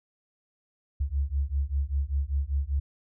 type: beating tone pair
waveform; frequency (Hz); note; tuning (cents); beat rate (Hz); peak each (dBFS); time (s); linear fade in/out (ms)
sine; 67.4 / 72.5; C#2 / D2; -48 / -22; 5.1; -28 / -28; 1-2.8; 10
effects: none